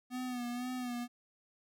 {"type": "tone with vibrato", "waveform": "square", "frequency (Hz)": 247.1, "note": "B3", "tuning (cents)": 1, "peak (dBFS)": -37, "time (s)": [0.1, 1.08], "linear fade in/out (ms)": 50, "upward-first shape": "sine", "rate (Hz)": 2, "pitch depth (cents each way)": 47, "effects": []}